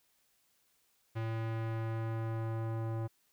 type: tone with low-pass filter sweep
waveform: square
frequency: 112.7 Hz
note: A2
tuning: 42 cents sharp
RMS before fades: -36 dBFS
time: 1.15-3.08 s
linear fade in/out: 20 ms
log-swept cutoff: 2500 to 970 Hz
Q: 0.95
effects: white hiss -73 dBFS RMS until 3.32 s